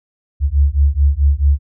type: beating tone pair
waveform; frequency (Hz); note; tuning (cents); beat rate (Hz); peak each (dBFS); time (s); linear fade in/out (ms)
sine; 68.8 / 73.4; C#2 / D2; -12 / 0; 4.6; -13; 0.4-1.59; 50
effects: none